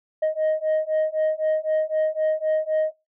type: beating tone pair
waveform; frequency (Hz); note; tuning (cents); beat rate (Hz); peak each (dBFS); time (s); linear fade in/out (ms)
sine; 622.3 / 626.2; D#5 / D#5; 0 / +11; 3.9; -21; 0.22-2.92; 10
effects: noise-tail reverb RT60 0.2 s tail -18 dB re dry + tanh soft clip ceiling -17 dBFS